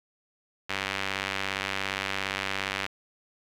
sawtooth tone with band-pass filter, 97.3 Hz, G2, 12 cents flat, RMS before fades -32 dBFS, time 0.69-2.87 s, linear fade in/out 10 ms, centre 2400 Hz, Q 1.3, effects 9-bit

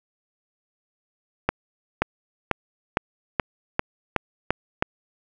accelerating click train, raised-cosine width 0.5 ms, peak -4 dBFS, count 9, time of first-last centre 1.49-4.825 s, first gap 530 ms, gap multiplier 0.93, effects none

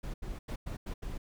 brown noise bursts at uneven times, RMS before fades -38 dBFS, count 6, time 0.03-0.14 / 0.22-0.39 / 0.48-0.56 / 0.66-0.77 / 0.86-0.94 / 1.02-1.18 s, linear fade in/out 10 ms, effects none

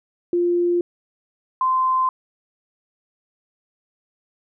sine tone pair in turn, 349.2 / 1036.2 Hz, F4 / C6, 0 / -17 cents, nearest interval octave + perfect fifth, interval 1883 cents, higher second, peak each -16 dBFS, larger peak neither, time 0.33-0.81 / 1.61-2.09 s, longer neither, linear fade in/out 2 ms, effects none

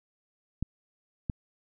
clicks, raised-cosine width 5 ms, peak -17 dBFS, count 2, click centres 0.626 / 1.298 s, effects none

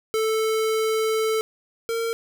square tone pair in turn, 440 / 458 Hz, A4 / A#4, 0 / -31 cents, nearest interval minor second, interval 69 cents, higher second, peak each -21 / -24 dBFS, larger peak first, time 0.14-1.41 / 1.89-2.13 s, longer first, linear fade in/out 0 ms, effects none

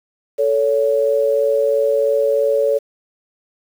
sine tone pair together, 440 / 563 Hz, A4 / C#5, 0 / +27 cents, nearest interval major third, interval 427 cents, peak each -17 / -15 dBFS, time 0.38-2.79 s, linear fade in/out 20 ms, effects 7-bit

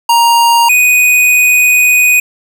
square tone pair in turn, 936 / 2487 Hz, A#5 / D#7, +7 / -1 cents, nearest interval octave + perfect fourth, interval 1692 cents, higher second, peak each -6 dBFS, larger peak neither, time 0.09-0.69 / 0.69-2.2 s, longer second, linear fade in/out 5 ms, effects none

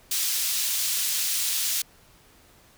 pink high-pass noise, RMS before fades -26 dBFS, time 0.11-1.82 s, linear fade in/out 5 ms, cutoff 4100 Hz, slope 12 dB/octave, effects pink hiss -56 dBFS RMS until 2.77 s

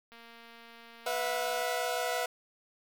click train, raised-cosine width 0.3 ms, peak -37 dBFS, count 351, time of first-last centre 0.12-1.629 s, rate 232 Hz
sawtooth chord, B suspended fourth, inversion none, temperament equal with one note detuned, 493.9 / 659.3 / 725.2 Hz, B4 / E5 / F#5, 0 / 0 / -35 cents, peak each -31 dBFS, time 1.06-2.26 s, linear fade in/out 5 ms
effects 9-bit

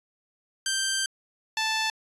10% pulse tone pair in turn, 1568 / 880 Hz, G6 / A5, 0 / 0 cents, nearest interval minor seventh, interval 1000 cents, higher first, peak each -16 / -16 dBFS, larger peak neither, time 0.66-1.06 / 1.57-1.9 s, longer first, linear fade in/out 2 ms, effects resampled to 24000 Hz

